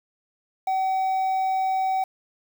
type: tone with quantisation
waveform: triangle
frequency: 760 Hz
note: F#5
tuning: 46 cents sharp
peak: -19 dBFS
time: 0.67-2.04 s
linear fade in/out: 5 ms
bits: 7
effects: none